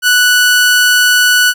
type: tone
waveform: sawtooth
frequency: 1480 Hz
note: F#6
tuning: in tune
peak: -3 dBFS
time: 0.02-1.54 s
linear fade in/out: 50 ms
effects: none